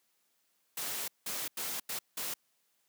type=noise bursts at uneven times; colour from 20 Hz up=white; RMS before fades=-37 dBFS; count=5; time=0.77-1.08 / 1.26-1.48 / 1.57-1.8 / 1.89-1.99 / 2.17-2.34 s; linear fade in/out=5 ms; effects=white hiss -75 dBFS RMS until 2.88 s + high-pass 150 Hz 12 dB/octave